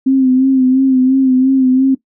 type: tone with vibrato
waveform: sine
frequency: 261.6 Hz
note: C4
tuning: in tune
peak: -7 dBFS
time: 0.06-1.95 s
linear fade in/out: 10 ms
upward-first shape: sine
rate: 2.9 Hz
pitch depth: 43 cents each way
effects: noise-tail reverb RT60 0.1 s tail -17 dB re dry